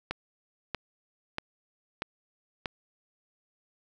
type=click train; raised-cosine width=0.3 ms; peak=-15 dBFS; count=5; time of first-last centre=0.11-2.658 s; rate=1.57 Hz; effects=none